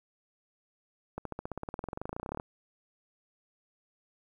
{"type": "accelerating click train", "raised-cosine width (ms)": 1, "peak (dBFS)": -22, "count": 28, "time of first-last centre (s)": [1.18, 2.399], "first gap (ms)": 73, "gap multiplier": 0.96, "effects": ["10-bit"]}